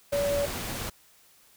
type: tone in noise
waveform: sine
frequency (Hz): 570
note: C#5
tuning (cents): +48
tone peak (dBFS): -24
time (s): 0.12-0.46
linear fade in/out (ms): 10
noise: pink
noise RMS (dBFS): -34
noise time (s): 0.12-0.9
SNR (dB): +7
effects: white hiss -59 dBFS RMS until 1.56 s